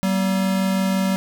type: tone pair together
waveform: square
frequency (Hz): 191 / 236.8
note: G3 / A#3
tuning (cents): -45 / +27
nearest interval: major third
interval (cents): 372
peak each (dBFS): -19 / -28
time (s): 0.03-1.16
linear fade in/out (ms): 0
effects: none